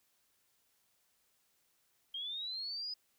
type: linear sweep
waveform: sine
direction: up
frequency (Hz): 3171 to 5030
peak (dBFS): -38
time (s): 2.14-2.94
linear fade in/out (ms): 5
effects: white hiss -75 dBFS RMS until 3.18 s